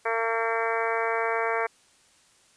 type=harmonic tone; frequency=227.4 Hz; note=A#3; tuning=43 cents flat; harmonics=2 / 3 / 4 / 5 / 6 / 7 / 8 / 9 / 10; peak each=-29 / -31 / -32 / -33 / -34 / -34 / -35 / -36 / -36 dBFS; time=0.05-1.67 s; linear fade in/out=10 ms; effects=white hiss -60 dBFS RMS until 2.56 s + resampled to 22050 Hz